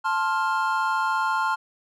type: chord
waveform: triangle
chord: F major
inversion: first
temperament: equal with one note detuned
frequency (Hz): 880 / 1054.4 / 1396.9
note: A5 / C6 / F6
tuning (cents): 0 / +13 / 0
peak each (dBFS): -24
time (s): 0.04-1.56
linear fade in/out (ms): 20
effects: none